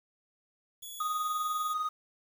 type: tone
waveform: 10% pulse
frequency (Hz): 3393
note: G#7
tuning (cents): +36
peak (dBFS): -34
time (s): 0.82-1.74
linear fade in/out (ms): 10
type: tone with tremolo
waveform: triangle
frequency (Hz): 1244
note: D#6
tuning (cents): -1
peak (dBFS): -26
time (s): 1-1.89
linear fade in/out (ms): 5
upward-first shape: sine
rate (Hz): 20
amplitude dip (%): 45
effects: 9-bit